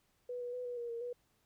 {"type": "tone with pitch steps", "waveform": "sine", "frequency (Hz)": [492.1, 486.6, 497.5, 487.8, 474.3, 465.1, 487], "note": ["B4", "B4", "B4", "B4", "A#4", "A#4", "B4"], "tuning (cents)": [-6, -26, 13, -21, 30, -4, -24], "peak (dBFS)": -38, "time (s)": [0.29, 1.13], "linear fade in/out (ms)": 5, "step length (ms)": 120, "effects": ["pink hiss -75 dBFS RMS until 1.45 s"]}